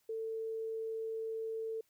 sine tone, 446.3 Hz, A4, 25 cents sharp, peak -36 dBFS, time 0.09-1.81 s, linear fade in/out 5 ms, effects white hiss -75 dBFS RMS until 1.89 s

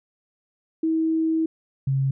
sine tone pair in turn, 321.7 / 135.26 Hz, E4 / C#3, -42 / -42 cents, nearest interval octave + minor third, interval 1500 cents, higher first, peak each -19 dBFS, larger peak neither, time 0.83-1.46 / 1.87-2.11 s, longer first, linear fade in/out 5 ms, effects none

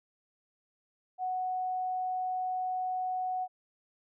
sine tone, 740 Hz, F#5, in tune, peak -30 dBFS, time 1.18-3.48 s, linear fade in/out 50 ms, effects none

